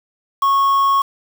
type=tone with quantisation; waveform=triangle; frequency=1100 Hz; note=C#6; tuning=14 cents flat; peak=-10 dBFS; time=0.42-1.02 s; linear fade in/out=5 ms; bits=5; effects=none